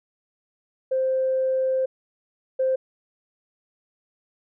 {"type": "tone pair in turn", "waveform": "sine", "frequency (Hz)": [523, 523], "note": ["C5", "C5"], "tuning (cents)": [-1, -1], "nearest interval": "unison", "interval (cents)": 0, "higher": "neither", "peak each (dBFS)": [-19, -18], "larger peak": "second", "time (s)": [[0.91, 1.86], [2.59, 2.76]], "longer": "first", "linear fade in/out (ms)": 10, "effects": ["tanh soft clip ceiling -14 dBFS"]}